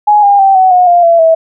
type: tone with pitch steps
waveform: sine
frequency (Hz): 836 / 806.6 / 778.2 / 750.8 / 724.4 / 698.9 / 674.4 / 650.6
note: G#5 / G5 / G5 / F#5 / F#5 / F5 / E5 / E5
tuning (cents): +11 / +49 / -13 / +25 / -37 / +1 / +39 / -23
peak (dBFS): -3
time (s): 0.07-1.35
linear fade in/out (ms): 10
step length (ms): 160
effects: none